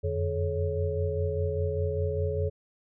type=tone cluster; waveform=sine; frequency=87.3 / 92.3 / 147.5 / 427.4 / 552 Hz; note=F2 / F#2 / D3 / G#4 / C#5; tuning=0 / -4 / +8 / +50 / -7 cents; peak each=-29 / -36 / -37 / -31 / -34 dBFS; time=0.03-2.5 s; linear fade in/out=20 ms; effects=none